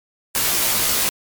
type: noise with comb filter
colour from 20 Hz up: white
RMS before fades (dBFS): -19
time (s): 0.35-1.09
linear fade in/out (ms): 0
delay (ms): 16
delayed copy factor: -0.95
effects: MP3 96 kbps